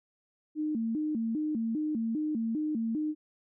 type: tone with vibrato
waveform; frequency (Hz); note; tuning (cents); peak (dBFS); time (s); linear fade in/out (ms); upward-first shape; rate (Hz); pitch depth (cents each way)
sine; 263.1; C4; +10; -28; 0.55-3.15; 50; square; 2.5; 260
effects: none